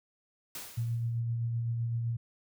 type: noise with exponential decay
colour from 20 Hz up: white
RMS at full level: -39 dBFS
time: 0.55-1.2 s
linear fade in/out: 2 ms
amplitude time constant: 140 ms
type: tone with tremolo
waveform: sine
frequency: 116.7 Hz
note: A#2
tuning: 2 cents sharp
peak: -28 dBFS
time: 0.77-2.17 s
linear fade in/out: 10 ms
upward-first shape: sine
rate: 7.8 Hz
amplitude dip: 25%
effects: none